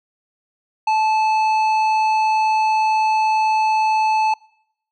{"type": "tone with tanh clipping", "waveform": "sine", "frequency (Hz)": 871, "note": "A5", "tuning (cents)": -18, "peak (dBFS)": -16, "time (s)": [0.87, 4.34], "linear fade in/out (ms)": 5, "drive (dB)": 10, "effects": ["noise-tail reverb RT60 0.8 s tail -26 dB re dry"]}